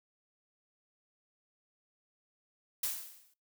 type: noise with exponential decay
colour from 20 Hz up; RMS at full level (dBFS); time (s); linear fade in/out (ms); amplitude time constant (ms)
blue; -31; 2.83-3.34; 5; 110
effects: noise-tail reverb RT60 0.3 s tail -23 dB re dry